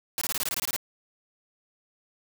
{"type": "noise bursts", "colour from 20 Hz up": "white", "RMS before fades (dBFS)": -29, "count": 11, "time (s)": [0.18, 0.763], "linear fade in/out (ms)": 0, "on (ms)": 33, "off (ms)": 22, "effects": []}